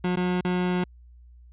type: tone with dropouts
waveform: 30% pulse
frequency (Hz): 180.3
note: F#3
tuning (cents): -45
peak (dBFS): -20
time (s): 0.04-0.84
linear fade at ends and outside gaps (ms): 5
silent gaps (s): 0.159-0.169 / 0.41-0.447
effects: added 60 Hz sine -47 dBFS peak until 1.52 s + resampled to 8000 Hz